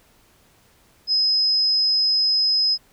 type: tone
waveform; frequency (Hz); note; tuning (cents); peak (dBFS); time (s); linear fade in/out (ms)
sine; 5080; D#8; +35; -16; 1.07-2.78; 50
effects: pink hiss -57 dBFS RMS until 2.92 s